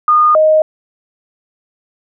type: tone pair in turn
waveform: sine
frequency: 1223 / 623.3 Hz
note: D#6 / D#5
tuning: -30 / +3 cents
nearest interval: octave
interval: 1167 cents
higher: first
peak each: -6 dBFS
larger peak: neither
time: 0.08-0.35 / 0.35-0.62 s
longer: neither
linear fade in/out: 2 ms
effects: none